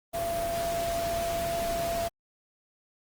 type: tone in noise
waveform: sine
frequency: 678 Hz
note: E5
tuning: 49 cents sharp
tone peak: -28 dBFS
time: 0.13-2.09 s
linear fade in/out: 20 ms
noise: pink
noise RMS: -36 dBFS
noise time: 0.13-2.09 s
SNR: +5 dB
effects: Opus 24 kbps